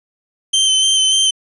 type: tone with vibrato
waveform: sawtooth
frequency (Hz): 3100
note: G7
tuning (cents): -20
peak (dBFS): -8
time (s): 0.53-1.31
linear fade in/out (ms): 10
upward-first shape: square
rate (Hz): 3.4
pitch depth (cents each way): 19
effects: resampled to 24000 Hz